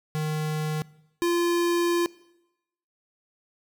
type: tone pair in turn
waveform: square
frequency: 154.2 / 345 Hz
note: D#3 / F4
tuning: -15 / -21 cents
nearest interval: octave + major second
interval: 1394 cents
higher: second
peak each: -26 / -22 dBFS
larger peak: second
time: 0.15-0.82 / 1.22-2.06 s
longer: second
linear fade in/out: 0 ms
effects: noise-tail reverb RT60 0.9 s tail -21 dB re dry